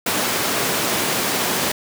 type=high-pass noise; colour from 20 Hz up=pink; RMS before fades=-21 dBFS; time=0.06-1.72 s; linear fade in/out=5 ms; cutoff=220 Hz; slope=12 dB/octave; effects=none

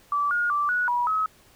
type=tone with pitch steps; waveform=sine; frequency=1158 / 1430 / 1168 / 1466 / 968 / 1280 Hz; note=D6 / F6 / D6 / F#6 / B5 / D#6; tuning=-25 / +41 / -10 / -16 / -35 / +49 cents; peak=-21 dBFS; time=0.12-1.26 s; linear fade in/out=2 ms; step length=190 ms; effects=pink hiss -56 dBFS RMS until 1.55 s

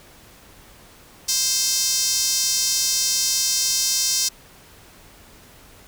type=tone with high-pass filter; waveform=sawtooth; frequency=523.3 Hz; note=C5; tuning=in tune; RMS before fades=-21 dBFS; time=1.28-4.29 s; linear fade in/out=10 ms; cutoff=5500 Hz; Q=2.9; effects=pink hiss -48 dBFS RMS until 5.87 s

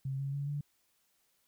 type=tone with pitch steps; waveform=sine; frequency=134.7 / 138.09 / 141.56 / 145.12 Hz; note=C#3 / C#3 / C#3 / D3; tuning=-49 / -6 / +37 / -20 cents; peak=-33 dBFS; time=0.05-0.61 s; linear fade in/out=5 ms; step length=140 ms; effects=white hiss -74 dBFS RMS until 1.47 s

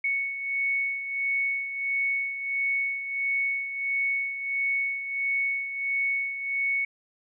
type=beating tone pair; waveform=sine; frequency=2217 / 2218.5 Hz; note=C#7 / C#7; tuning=0 / +1 cents; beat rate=1.5 Hz; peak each=-26 / -33 dBFS; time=0.04-6.85 s; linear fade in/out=5 ms; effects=none

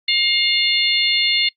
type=harmonic tone; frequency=710 Hz; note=F5; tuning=28 cents sharp; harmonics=3 / 4 / 5 / 6; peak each=-20 / -20 / -20 / -20 dBFS; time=0.08-1.49 s; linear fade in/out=5 ms; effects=noise-tail reverb RT60 0.1 s tail -25 dB re dry + Opus 32 kbps

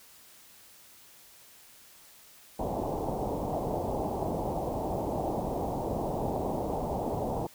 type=low-pass noise; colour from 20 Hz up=white; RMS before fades=-32 dBFS; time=2.59-7.47 s; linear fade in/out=5 ms; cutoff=870 Hz; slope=48 dB/octave; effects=white hiss -55 dBFS RMS until 7.54 s

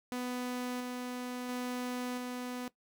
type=tone with tremolo; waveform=sawtooth; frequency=248.5 Hz; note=B3; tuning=11 cents sharp; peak=-31 dBFS; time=0.12-2.68 s; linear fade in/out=0 ms; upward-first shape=square; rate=0.73 Hz; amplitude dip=25%; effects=noise-tail reverb RT60 0.1 s tail -17 dB re dry

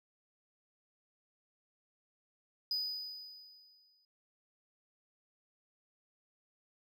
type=tone with exponential decay; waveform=triangle; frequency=4973 Hz; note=D#8; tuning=2 cents flat; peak=-30 dBFS; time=2.71-4.05 s; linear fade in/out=2 ms; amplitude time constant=290 ms; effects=none

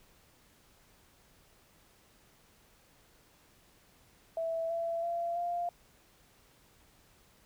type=tone with pitch steps; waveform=sine; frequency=658 / 670.7 / 683.6 / 696.7 Hz; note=E5 / E5 / F5 / F5; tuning=-3 / +30 / -37 / -4 cents; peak=-31 dBFS; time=4.37-5.69 s; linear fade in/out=2 ms; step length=330 ms; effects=pink hiss -64 dBFS RMS until 7.45 s

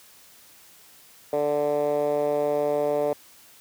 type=tone with band-pass filter; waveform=10% pulse; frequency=146.83 Hz; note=D3; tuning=in tune; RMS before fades=-24 dBFS; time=1.33-3.13 s; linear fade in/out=2 ms; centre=530 Hz; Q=4; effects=white hiss -52 dBFS RMS until 3.6 s + high-pass 60 Hz 12 dB/octave

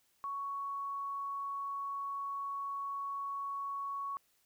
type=tone; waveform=sine; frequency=1114 Hz; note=C#6; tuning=8 cents sharp; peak=-36 dBFS; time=0.24-4.17 s; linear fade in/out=0 ms; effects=white hiss -73 dBFS RMS until 4.45 s

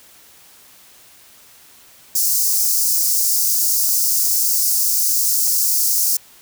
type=high-pass noise; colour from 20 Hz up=white; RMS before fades=-17 dBFS; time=2.15-6.17 s; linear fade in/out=5 ms; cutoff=4900 Hz; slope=48 dB/octave; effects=white hiss -47 dBFS RMS until 6.41 s

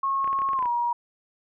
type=tone with pitch glide; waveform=sine; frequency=1089 to 953.5 Hz; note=C#6 to A#5; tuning=-31 to +39 cents; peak=-22 dBFS; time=0.03-0.93 s; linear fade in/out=5 ms; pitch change=-230 cents; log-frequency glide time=0.55-0.68 s
type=clicks; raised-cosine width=0.5 ms; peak=-24 dBFS; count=10; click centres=0.244 / 0.276 / 0.33 / 0.389 / 0.419 / 0.489 / 0.533 / 0.59 / 0.626 / 0.657 s
effects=none

